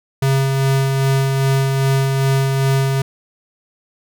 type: tone with tremolo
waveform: square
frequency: 135.3 Hz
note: C#3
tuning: 42 cents flat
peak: -13 dBFS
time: 0.22-3.02 s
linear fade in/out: 5 ms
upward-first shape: sine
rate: 2.5 Hz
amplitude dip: 30%
effects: none